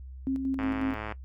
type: tone with tremolo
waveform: sine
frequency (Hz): 267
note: C4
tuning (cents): +35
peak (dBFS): -25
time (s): 0.27-0.94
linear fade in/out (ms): 0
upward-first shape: square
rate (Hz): 5.5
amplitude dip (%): 40
type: click train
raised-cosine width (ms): 0.5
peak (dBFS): -20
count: 58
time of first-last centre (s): 0.59-1.123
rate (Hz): 107
effects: noise-tail reverb RT60 0.1 s tail -18 dB re dry + added 65 Hz sine -40 dBFS peak until 1.24 s